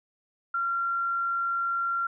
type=tone; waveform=sine; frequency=1375 Hz; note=F6; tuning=27 cents flat; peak=-25 dBFS; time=0.54-2.07 s; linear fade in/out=5 ms; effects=none